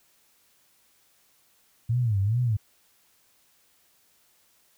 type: tone with vibrato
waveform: sine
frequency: 110 Hz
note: A2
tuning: in tune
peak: -21 dBFS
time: 1.89-2.57 s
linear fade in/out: 10 ms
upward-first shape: sine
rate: 2.4 Hz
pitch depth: 220 cents each way
effects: white hiss -64 dBFS RMS until 4.77 s